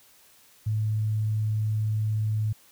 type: tone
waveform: sine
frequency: 107.9 Hz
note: A2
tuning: 33 cents flat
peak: -23 dBFS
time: 0.66-2.53 s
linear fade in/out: 10 ms
effects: white hiss -57 dBFS RMS until 2.71 s